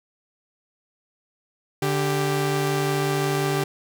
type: tone pair together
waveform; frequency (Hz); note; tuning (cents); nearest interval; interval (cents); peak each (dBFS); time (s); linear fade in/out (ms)
sawtooth; 145.9 / 392; D3 / G4; -11 / 0; octave + perfect fourth; 1711; -20; 1.82-3.64; 5
effects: none